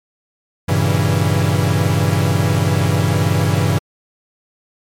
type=chord; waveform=45% pulse; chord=G diminished seventh; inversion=none; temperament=equal; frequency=98 / 116.54 / 138.59 / 164.81 Hz; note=G2 / Bb2 / Db3 / Fb3; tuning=0 / 0 / 0 / 0 cents; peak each=-17 / -21 / -19 / -19 dBFS; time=0.68-3.79 s; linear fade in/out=10 ms; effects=MP3 64 kbps